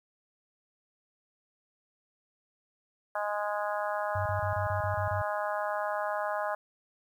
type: harmonic tone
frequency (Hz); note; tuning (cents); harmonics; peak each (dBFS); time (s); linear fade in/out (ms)
207.4; G#3; -2; 3 / 4 / 5 / 6 / 7 / 8; -33 / -35 / -37 / -39 / -40 / -41; 3.15-6.55; 5
type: tone bursts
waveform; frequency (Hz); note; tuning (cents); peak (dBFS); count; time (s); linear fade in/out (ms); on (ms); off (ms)
sine; 98; G2; 0; -31; 8; 4.15-5.219; 5; 110; 27
effects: 10-bit